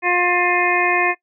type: harmonic tone with a mistuned harmonic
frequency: 355.4 Hz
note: F4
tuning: 30 cents sharp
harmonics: 1 / 2 / 3 / 5 / 6 / 7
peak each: -22 / -22 / -22 / -22 / -22 / -22 dBFS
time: 0.02-1.15 s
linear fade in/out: 50 ms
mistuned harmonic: 6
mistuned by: -21 cents
effects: noise-tail reverb RT60 0.1 s tail -20 dB re dry